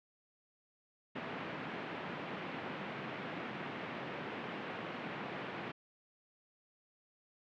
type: band-pass noise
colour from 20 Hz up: pink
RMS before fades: -43 dBFS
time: 1.15-5.72 s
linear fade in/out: 10 ms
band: 150 to 2800 Hz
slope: 24 dB/octave
effects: none